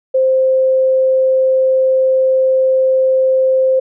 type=tone; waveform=sine; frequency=523.3 Hz; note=C5; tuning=in tune; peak=-9 dBFS; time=0.14-3.8 s; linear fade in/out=10 ms; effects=none